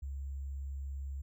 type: tone with sample-and-hold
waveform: sine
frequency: 68.7 Hz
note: C#2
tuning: 15 cents flat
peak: -37 dBFS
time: 0.02-1.22 s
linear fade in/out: 10 ms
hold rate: 7350 Hz
effects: none